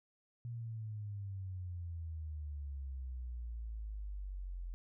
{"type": "exponential sweep", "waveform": "sine", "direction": "down", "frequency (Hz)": [120, 42.95], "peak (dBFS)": -40, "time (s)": [0.45, 4.74], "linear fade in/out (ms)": 0, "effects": []}